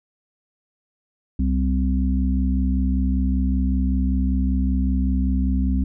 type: harmonic tone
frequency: 65.2 Hz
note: C2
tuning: 5 cents flat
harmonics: 1 / 3 / 4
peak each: -19 / -24 / -25 dBFS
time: 1.39-5.84 s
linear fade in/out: 5 ms
effects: none